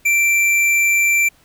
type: tone with hard clipping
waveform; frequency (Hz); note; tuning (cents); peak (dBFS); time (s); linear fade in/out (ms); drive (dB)
sine; 2349; D7; 0; -14; 0.05-1.29; 10; 11
effects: pink hiss -54 dBFS RMS until 1.44 s